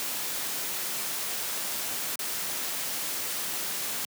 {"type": "noise with dropouts", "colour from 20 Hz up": "white", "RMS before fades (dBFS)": -32, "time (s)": [0, 4.05], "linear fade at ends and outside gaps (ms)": 0, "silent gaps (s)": [2.156, 2.192], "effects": ["high-pass 150 Hz 12 dB/octave"]}